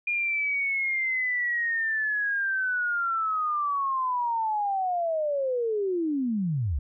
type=linear sweep; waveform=sine; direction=down; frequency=2427 to 60.1 Hz; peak=-24 dBFS; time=0.07-6.79 s; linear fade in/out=5 ms; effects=none